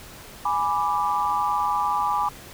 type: chord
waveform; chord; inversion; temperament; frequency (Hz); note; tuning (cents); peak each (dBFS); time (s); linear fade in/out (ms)
sine; G# diminished; none; equal; 830.6 / 987.8 / 1174.7; G#5 / B5 / D6; 0 / 0 / 0; -25; 0.45-2.29; 5
effects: pink hiss -43 dBFS RMS until 2.53 s